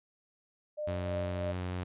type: tone with tremolo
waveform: sine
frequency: 602 Hz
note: D5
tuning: 43 cents sharp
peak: -32 dBFS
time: 0.77-1.53 s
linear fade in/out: 20 ms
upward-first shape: triangle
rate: 3.1 Hz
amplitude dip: 65%
type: tone with pitch glide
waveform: sawtooth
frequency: 91.3 to 90.46 Hz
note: F#2 to F#2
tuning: -23 to -39 cents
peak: -30 dBFS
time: 0.87-1.84 s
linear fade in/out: 10 ms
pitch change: -16 cents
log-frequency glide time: 1.36-1.67 s
effects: resampled to 8000 Hz